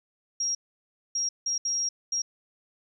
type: tone bursts at uneven times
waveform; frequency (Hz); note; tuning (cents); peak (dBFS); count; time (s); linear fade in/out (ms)
sine; 5620; F8; +10; -25; 5; 0.4-0.55 / 1.15-1.29 / 1.46-1.58 / 1.65-1.89 / 2.12-2.22; 5
effects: 11-bit